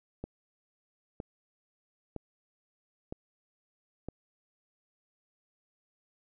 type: click train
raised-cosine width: 2 ms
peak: -24 dBFS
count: 5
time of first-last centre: 0.24-4.086 s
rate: 1.04 Hz
effects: none